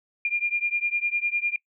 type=beating tone pair; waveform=sine; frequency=2400 / 2409.9 Hz; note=D7 / D7; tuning=+37 / +44 cents; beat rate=9.9 Hz; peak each=-26 / -26 dBFS; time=0.25-1.56 s; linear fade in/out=2 ms; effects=noise-tail reverb RT60 0.1 s tail -23 dB re dry